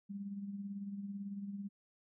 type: tone with tremolo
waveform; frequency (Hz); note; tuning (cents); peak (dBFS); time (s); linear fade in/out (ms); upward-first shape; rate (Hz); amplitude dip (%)
sine; 199.9; G3; +34; -38; 0.09-1.69; 20; sine; 18; 50
effects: none